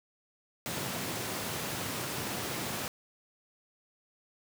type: high-pass noise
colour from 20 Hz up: pink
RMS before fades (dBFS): -36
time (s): 0.66-2.88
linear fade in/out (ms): 0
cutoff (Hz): 100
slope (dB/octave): 24
effects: none